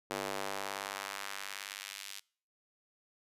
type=tone with high-pass filter sweep; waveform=square; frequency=49.42 Hz; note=G1; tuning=15 cents sharp; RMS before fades=-41 dBFS; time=0.1-2.2 s; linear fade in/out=10 ms; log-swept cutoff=410 to 3300 Hz; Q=0.9; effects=noise-tail reverb RT60 0.5 s tail -26 dB re dry + resampled to 32000 Hz